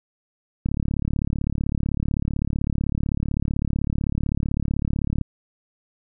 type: click train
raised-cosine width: 5 ms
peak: -11 dBFS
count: 164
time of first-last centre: 0.66-5.213 s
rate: 35.8 Hz
effects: none